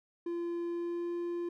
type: tone with pitch glide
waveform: triangle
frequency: 343.1 to 346.1 Hz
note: F4 to F4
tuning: -31 to -16 cents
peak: -31 dBFS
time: 0.26-1.49 s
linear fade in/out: 5 ms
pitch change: +15 cents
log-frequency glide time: 0.67-1.15 s
effects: none